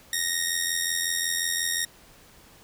10% pulse tone with amplitude modulation, 1864.7 Hz, A#6, in tune, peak -13 dBFS, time 0.13-1.85 s, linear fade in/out 2 ms, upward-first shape sine, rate 85.5 Hz, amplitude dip 60%, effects pink hiss -53 dBFS RMS until 2.63 s

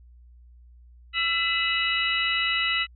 sine tone cluster, 1341 / 2006 / 2604 / 2920 / 3878 Hz, E6 / B6 / E7 / F#7 / B7, +29 / +26 / -22 / -24 / -32 cents, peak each -31 / -27 / -28 / -27 / -33 dBFS, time 1.13-2.87 s, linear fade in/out 50 ms, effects added 60 Hz sine -48 dBFS peak until 2.95 s

